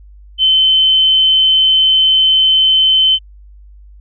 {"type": "tone", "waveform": "sine", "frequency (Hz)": 3068, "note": "G7", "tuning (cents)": -38, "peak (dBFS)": -7, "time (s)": [0.38, 3.19], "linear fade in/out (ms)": 50, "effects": ["added 50 Hz sine -36 dBFS peak until 4 s"]}